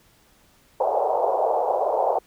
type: band-pass noise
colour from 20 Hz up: white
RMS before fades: -22 dBFS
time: 0.8-2.19 s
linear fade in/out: 5 ms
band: 450 to 860 Hz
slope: 48 dB/octave
effects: pink hiss -58 dBFS RMS until 2.26 s